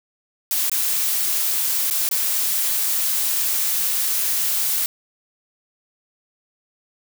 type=noise with dropouts; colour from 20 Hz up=blue; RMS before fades=-21 dBFS; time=0.51-4.86 s; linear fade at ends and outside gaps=1 ms; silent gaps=0.697-0.716 / 1.901-1.909 / 2.09-2.112 s; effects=none